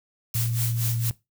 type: noise with tremolo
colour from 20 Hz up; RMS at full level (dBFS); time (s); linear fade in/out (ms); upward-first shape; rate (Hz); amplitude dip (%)
blue; -28; 0.34-1.1; 2; sine; 4.3; 80
type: tone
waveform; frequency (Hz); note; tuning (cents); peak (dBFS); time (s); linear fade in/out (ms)
sine; 116.3; A#2; -4; -24; 0.35-1.11; 0
effects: noise-tail reverb RT60 0.2 s tail -18 dB re dry